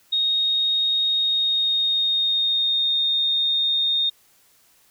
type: tone with pitch glide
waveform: sine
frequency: 3729 to 3678 Hz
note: A#7 to A#7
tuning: 0 to -24 cents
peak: -18 dBFS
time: 0.12-4.1 s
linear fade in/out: 10 ms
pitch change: -24 cents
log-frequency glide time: 1.12-2.98 s
effects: white hiss -58 dBFS RMS until 4.9 s